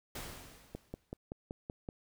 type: noise with exponential decay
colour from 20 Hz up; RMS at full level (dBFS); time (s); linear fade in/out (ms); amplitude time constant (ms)
pink; -41; 0.15-1.17; 5; 220
type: click train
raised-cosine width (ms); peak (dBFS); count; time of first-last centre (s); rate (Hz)
2; -27; 7; 0.75-1.889; 5.27
effects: none